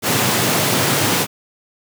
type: high-pass noise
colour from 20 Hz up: pink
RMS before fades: -17 dBFS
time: 0.02-1.27 s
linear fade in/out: 50 ms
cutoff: 100 Hz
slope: 96 dB/octave
effects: none